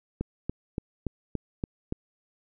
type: click train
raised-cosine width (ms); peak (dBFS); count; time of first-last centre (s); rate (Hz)
3; -16; 7; 0.21-1.924; 3.5
effects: none